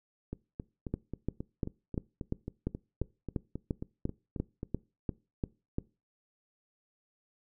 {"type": "two click trains", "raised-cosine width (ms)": 3, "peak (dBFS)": [-24, -18], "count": [17, 15], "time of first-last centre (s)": [[0.33, 4.631], [0.94, 5.784]], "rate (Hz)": [3.72, 2.89], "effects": ["noise-tail reverb RT60 0.3 s tail -22 dB re dry"]}